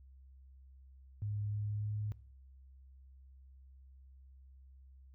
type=tone with pitch steps; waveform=sine; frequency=103.83 / 104.55 / 105.28 Hz; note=G#2 / G#2 / G#2; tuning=0 / +12 / +24 cents; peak=-35 dBFS; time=1.22-2.12 s; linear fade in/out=0 ms; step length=300 ms; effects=noise-tail reverb RT60 0.6 s tail -22 dB re dry + added 66 Hz sine -55 dBFS peak until 5.14 s